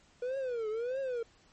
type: tone with vibrato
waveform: triangle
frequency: 482 Hz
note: B4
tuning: 42 cents flat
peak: -30 dBFS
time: 0.22-1.23 s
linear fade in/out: 5 ms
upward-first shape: triangle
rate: 1.6 Hz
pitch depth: 230 cents each way
effects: pink hiss -64 dBFS RMS until 1.52 s + MP3 32 kbps